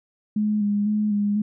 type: tone with vibrato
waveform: sine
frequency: 208.2 Hz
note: G#3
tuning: 5 cents sharp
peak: -19 dBFS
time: 0.36-1.42 s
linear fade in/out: 5 ms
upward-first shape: square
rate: 2 Hz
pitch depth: 26 cents each way
effects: none